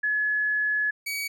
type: tone pair in turn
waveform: sine / sawtooth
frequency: 1702 / 2265 Hz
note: G#6 / C#7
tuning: +42 / +37 cents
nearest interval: perfect fourth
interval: 495 cents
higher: second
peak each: -22 / -25 dBFS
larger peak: first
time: 0.03-0.91 / 1.06-1.28 s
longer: first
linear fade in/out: 10 ms
effects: none